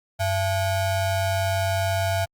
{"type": "ring-modulated tone", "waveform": "square", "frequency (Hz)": 386.2, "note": "G4", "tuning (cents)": -26, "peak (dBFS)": -19, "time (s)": [0.19, 2.26], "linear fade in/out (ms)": 20, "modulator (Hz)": 291, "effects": ["Opus 48 kbps"]}